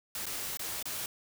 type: noise with dropouts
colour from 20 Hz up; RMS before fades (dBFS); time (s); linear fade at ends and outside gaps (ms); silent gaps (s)
white; -37; 0.15-1.06; 2; 0.257-0.265 / 0.572-0.593 / 0.827-0.855
effects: none